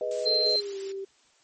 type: chord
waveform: sine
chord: G# minor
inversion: none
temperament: equal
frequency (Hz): 415.3 / 493.9 / 622.3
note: G#4 / B4 / D#5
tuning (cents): 0 / 0 / 0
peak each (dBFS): -35 / -31 / -30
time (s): 0.01-0.56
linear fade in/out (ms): 2
type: noise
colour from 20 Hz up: blue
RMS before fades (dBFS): -39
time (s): 0.11-0.92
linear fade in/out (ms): 2
type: tone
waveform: sine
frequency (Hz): 4132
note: C8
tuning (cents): -22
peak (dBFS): -22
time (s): 0.25-0.61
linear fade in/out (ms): 20
type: tone with pitch glide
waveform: sine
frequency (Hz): 440 to 389.7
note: A4 to G4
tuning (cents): 0 to -10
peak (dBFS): -32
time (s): 0.25-1.05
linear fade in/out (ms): 10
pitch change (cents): -210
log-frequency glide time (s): 0.35-0.78
effects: white hiss -63 dBFS RMS until 1.43 s + MP3 32 kbps

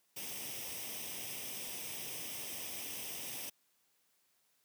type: noise with comb filter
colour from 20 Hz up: white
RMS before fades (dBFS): -43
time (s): 0.16-3.5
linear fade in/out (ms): 10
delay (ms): 0.35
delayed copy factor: +0.65
effects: white hiss -75 dBFS RMS until 4.64 s + high-pass 100 Hz 12 dB/octave

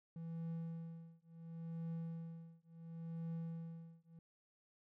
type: tone with tremolo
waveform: triangle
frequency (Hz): 165.3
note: E3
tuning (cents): +5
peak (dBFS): -38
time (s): 0.16-4.19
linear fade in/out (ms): 2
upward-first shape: triangle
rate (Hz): 0.71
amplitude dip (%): 100
effects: none

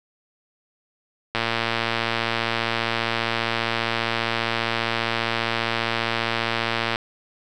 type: click train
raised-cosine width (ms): 0.3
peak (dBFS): -6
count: 646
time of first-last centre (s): 1.35-6.959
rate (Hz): 115
effects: none

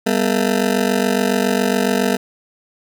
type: ring-modulated tone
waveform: 20% pulse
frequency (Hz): 222.6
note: A3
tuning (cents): +20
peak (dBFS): -7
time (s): 0.06-2.17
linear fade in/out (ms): 10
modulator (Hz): 23.6
effects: none

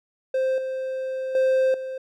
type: tone with level steps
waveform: triangle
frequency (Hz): 523.3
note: C5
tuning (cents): 0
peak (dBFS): -18 / -24 / -15 / -27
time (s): 0.34-1.98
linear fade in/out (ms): 5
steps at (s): 0.58 / 1.35 / 1.74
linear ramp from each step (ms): 2
effects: none

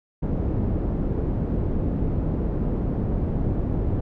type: low-pass noise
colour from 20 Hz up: pink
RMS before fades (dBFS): -24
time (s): 0.22-4.01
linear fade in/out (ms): 10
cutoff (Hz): 350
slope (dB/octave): 12
effects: none

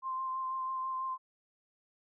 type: tone with vibrato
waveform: sine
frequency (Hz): 1046.5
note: C6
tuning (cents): 0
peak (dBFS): -33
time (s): 0.02-1.18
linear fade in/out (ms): 50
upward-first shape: sine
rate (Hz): 6.1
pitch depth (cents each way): 15
effects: none

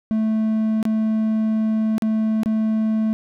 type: tone with dropouts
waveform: triangle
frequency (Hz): 219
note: A3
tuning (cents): -8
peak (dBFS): -15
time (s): 0.11-3.13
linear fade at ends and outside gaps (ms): 0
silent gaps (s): 0.828-0.853 / 1.981-2.022 / 2.433-2.459
effects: none

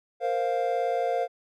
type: chord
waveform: triangle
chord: Bb suspended second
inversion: none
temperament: just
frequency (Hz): 466.2 / 524.4 / 699.2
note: Bb4 / C5 / F5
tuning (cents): 0 / +4 / +2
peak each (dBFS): -28 / -27 / -25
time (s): 0.2-1.28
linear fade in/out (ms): 50
effects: none

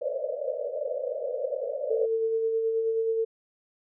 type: band-pass noise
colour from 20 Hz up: pink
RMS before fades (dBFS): -31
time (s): 0.01-2.06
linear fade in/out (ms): 10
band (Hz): 490 to 610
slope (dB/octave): 96
type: tone with tremolo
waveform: sine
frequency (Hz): 449.6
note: A4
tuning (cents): +37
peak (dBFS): -22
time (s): 1.9-3.25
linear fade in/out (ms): 10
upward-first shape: sine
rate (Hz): 9.4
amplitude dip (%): 35
effects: none

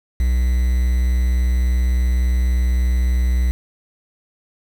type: tone with quantisation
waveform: triangle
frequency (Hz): 61.74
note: B1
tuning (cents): 0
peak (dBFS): -12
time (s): 0.2-3.51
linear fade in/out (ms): 0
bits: 6
effects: none

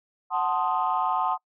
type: chord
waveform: sine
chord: F# diminished seventh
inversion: none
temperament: equal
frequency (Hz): 740 / 880 / 1046.5 / 1244.5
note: F#5 / A5 / C6 / Eb6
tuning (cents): 0 / 0 / 0 / 0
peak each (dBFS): -27 / -27 / -27 / -29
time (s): 0.3-1.38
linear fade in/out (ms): 50
effects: noise-tail reverb RT60 0.1 s tail -25 dB re dry + tanh soft clip ceiling -14 dBFS

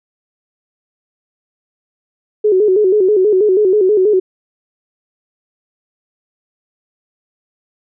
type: tone with vibrato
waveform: sine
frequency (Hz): 397.6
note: G4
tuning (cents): +25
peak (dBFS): -8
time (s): 2.44-4.2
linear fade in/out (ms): 10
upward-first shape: square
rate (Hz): 6.2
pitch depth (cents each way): 110
effects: none

